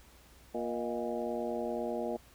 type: harmonic tone with a mistuned harmonic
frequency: 118 Hz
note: A#2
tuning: 22 cents sharp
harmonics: 2 / 3 / 4 / 5 / 6 / 7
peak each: -39 / -39 / -38 / -38 / -42 / -45 dBFS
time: 0.54-2.17 s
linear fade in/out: 10 ms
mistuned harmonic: 5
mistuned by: +80 cents
effects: added 60 Hz sine -60 dBFS peak until 2.34 s + pink hiss -60 dBFS RMS until 2.34 s